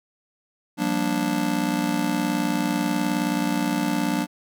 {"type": "chord", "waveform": "square", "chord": "G minor seventh", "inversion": "third", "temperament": "just", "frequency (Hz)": [176.4, 196, 235.2, 294], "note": ["F3", "G3", "Bb3", "D4"], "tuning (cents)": [18, 0, 16, 2], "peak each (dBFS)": [-30, -30, -28, -26], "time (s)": [0.77, 4.27], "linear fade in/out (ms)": 50, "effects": []}